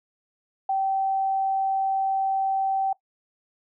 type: tone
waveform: sine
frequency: 774 Hz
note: G5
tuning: 22 cents flat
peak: -21 dBFS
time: 0.69-2.93 s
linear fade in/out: 5 ms
effects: noise-tail reverb RT60 0.1 s tail -19 dB re dry